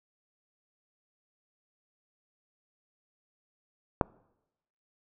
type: click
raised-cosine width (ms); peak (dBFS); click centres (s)
1; -8; 4.012
effects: noise-tail reverb RT60 0.9 s tail -25 dB re dry